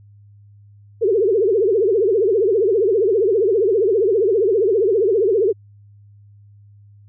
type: tone with vibrato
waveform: sine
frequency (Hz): 415.3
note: G#4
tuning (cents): 0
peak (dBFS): -13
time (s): 1.01-5.53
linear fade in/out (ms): 20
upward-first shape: triangle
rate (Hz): 15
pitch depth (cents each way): 260
effects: added 102 Hz sine -44 dBFS peak until 7.08 s